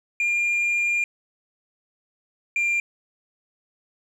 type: tone pair in turn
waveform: sine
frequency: 2404 / 2386 Hz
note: D7 / D7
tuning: +40 / +27 cents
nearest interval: unison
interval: 13 cents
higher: first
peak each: -17 dBFS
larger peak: neither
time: 0.2-1.04 / 2.56-2.8 s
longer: first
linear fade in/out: 2 ms
effects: tanh soft clip ceiling -19 dBFS + 9-bit